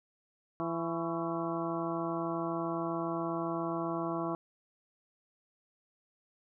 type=harmonic tone with a mistuned harmonic; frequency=167.3 Hz; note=E3; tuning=26 cents sharp; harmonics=1 / 2 / 3 / 4 / 5 / 6 / 7 / 8; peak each=-40 / -35 / -45 / -38 / -44 / -43 / -40 / -46 dBFS; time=0.6-4.35 s; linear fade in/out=0 ms; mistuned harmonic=7; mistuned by=-83 cents; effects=none